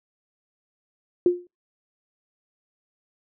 sine tone with exponential decay, 354.3 Hz, F4, 25 cents sharp, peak -11 dBFS, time 1.26-1.47 s, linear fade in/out 2 ms, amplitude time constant 44 ms, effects noise-tail reverb RT60 0.2 s tail -23 dB re dry

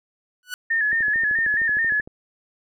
sawtooth tone with exponential growth, 1480 Hz, F#6, in tune, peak -21 dBFS, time 0.43-0.54 s, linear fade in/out 1 ms, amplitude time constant 22 ms
sine tone with vibrato, 1760 Hz, A6, in tune, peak -18 dBFS, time 0.7-2.01 s, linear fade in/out 10 ms, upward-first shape square, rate 4.6 Hz, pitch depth 58 cents each way
click train, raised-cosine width 2 ms, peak -26 dBFS, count 16, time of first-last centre 0.93-2.075 s, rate 13.1 Hz
effects none

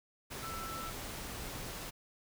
sine tone in noise, 1327 Hz, E6, 11 cents sharp, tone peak -42 dBFS, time 0.42-0.91 s, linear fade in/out 20 ms, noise pink, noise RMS -43 dBFS, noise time 0.3-1.91 s, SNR -2 dB, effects none

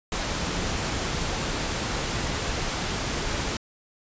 sine tone in noise, 177.1 Hz, F3, 24 cents sharp, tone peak -34 dBFS, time 0.4-0.67 s, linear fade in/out 2 ms, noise pink, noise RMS -28 dBFS, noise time 0.12-3.57 s, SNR -9 dB, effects resampled to 16000 Hz

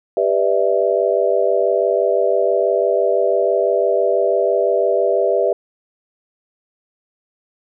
sine chord, E minor seventh, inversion first, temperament just, 395.6 / 494.4 / 593.3 / 659.3 Hz, G4 / B4 / D5 / E5, +16 / +2 / +18 / 0 cents, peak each -19 dBFS, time 0.17-5.53 s, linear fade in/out 2 ms, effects none

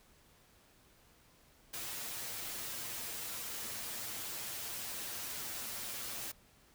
white noise with comb filter, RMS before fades -42 dBFS, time 1.73-6.32 s, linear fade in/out 10 ms, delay 8.8 ms, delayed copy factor +0.75, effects pink hiss -65 dBFS RMS until 6.74 s

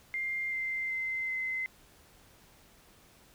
sine tone with pitch steps, 2100 / 2085 / 2071 / 2057 Hz, C7 / C7 / C7 / C7, +6 / -7 / -18 / -30 cents, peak -31 dBFS, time 0.14-1.66 s, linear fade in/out 0 ms, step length 380 ms, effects pink hiss -60 dBFS RMS until 3.34 s

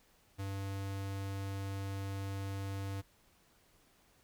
square tone, 98 Hz, G2, in tune, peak -38 dBFS, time 0.38-3.02 s, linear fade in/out 20 ms, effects pink hiss -68 dBFS RMS until 4.23 s

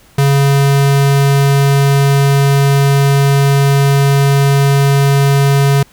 square tone, 139.4 Hz, C#3, 10 cents sharp, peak -8 dBFS, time 0.18-5.83 s, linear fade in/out 5 ms, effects pink hiss -46 dBFS RMS until 5.92 s

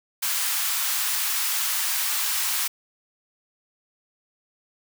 white high-pass noise, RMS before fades -25 dBFS, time 0.22-2.68 s, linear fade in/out 10 ms, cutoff 910 Hz, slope 24 dB/octave, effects none

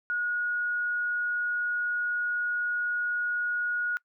sine tone, 1448 Hz, F#6, 38 cents flat, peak -26 dBFS, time 0.1-3.97 s, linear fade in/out 0 ms, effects noise-tail reverb RT60 0.1 s tail -23 dB re dry

